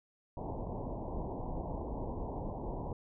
pink low-pass noise, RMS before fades -39 dBFS, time 0.37-2.93 s, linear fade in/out 2 ms, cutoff 1000 Hz, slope 96 dB/octave, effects none

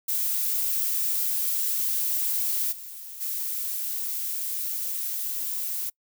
violet noise with level steps, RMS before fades -26 / -40 / -30 dBFS, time 0.08-5.9 s, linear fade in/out 10 ms, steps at 2.71 / 3.2 s, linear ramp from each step 20 ms, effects noise-tail reverb RT60 0.1 s tail -26 dB re dry

